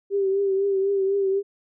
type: tone with vibrato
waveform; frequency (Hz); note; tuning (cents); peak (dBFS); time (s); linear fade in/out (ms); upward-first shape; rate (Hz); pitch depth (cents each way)
sine; 392; G4; 0; -19; 0.1-1.43; 50; triangle; 4; 49
effects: none